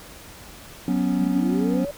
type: chord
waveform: triangle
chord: F# suspended fourth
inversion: none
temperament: just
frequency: 185 / 246.7 / 277.5 Hz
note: F#3 / B3 / C#4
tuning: 0 / -2 / +2 cents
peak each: -22 dBFS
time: 0.88-1.85 s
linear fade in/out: 2 ms
type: linear sweep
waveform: sine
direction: up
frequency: 184.8 to 587.3 Hz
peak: -27 dBFS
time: 1.21-1.91 s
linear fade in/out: 2 ms
effects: pink hiss -43 dBFS RMS until 1.97 s